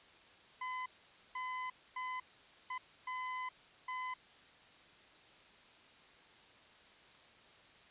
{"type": "tone bursts at uneven times", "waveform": "30% pulse", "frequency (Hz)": 1014, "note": "B5", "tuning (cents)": 45, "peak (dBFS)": -36, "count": 6, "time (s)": [[0.61, 0.86], [1.35, 1.7], [1.96, 2.2], [2.7, 2.78], [3.07, 3.49], [3.88, 4.14]], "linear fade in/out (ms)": 5, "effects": ["white hiss -61 dBFS RMS until 7.9 s", "resampled to 8000 Hz"]}